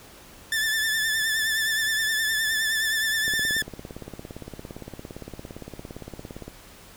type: tone with vibrato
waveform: sawtooth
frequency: 1760 Hz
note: A6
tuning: in tune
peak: -19 dBFS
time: 0.52-3.62 s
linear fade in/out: 2 ms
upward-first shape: triangle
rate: 9.6 Hz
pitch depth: 52 cents each way
type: click train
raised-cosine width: 2 ms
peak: -23 dBFS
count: 57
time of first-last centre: 3.28-6.48 s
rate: 17.5 Hz
effects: pink hiss -48 dBFS RMS until 6.96 s